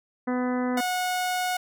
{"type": "harmonic tone", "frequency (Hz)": 250, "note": "B3", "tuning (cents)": 21, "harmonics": [1, 2, 3, 4, 5, 6, 7, 8], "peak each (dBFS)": [-25, -31, -35, -37, -39, -41, -42, -43], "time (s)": [0.27, 0.81], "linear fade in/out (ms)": 10}
{"type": "tone", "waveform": "sawtooth", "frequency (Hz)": 730, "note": "F#5", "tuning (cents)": -24, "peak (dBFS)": -21, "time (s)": [0.77, 1.57], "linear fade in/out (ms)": 5}
{"effects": []}